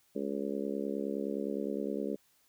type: harmonic tone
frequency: 69.7 Hz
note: C#2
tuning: 10 cents sharp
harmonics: 3 / 4 / 5 / 6 / 7 / 8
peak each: -38 / -38 / -41 / -38 / -41 / -43 dBFS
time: 0.15-2.16 s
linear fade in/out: 10 ms
effects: white hiss -69 dBFS RMS until 2.48 s